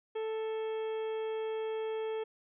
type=harmonic tone with a mistuned harmonic; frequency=440 Hz; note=A4; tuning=in tune; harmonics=1 / 2 / 3 / 4 / 5 / 6 / 7; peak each=-33 / -45 / -53 / -55 / -55 / -55 / -55 dBFS; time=0.15-2.24 s; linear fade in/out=10 ms; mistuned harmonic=7; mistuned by=+91 cents; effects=none